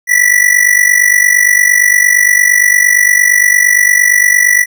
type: tone with amplitude modulation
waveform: square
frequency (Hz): 1960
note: B6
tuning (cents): -14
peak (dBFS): -3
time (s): 0.07-4.66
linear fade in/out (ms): 50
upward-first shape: sine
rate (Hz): 48.7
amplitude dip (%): 80
effects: none